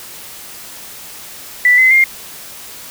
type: tone with pitch steps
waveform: sine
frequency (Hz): 1975.5 / 2045 / 2117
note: B6 / C7 / C7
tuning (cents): 0 / -40 / +20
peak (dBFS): -6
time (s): 1.65-2.04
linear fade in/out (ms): 2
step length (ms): 130
effects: white hiss -33 dBFS RMS until 2.9 s